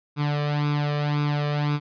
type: tone with flanger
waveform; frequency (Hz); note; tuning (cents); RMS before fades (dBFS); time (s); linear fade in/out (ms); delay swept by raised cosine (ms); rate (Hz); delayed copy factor
sawtooth; 147; D3; +2; -24; 0.16-1.8; 50; 0.81 to 1.7; 1.9; +0.7
effects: resampled to 11025 Hz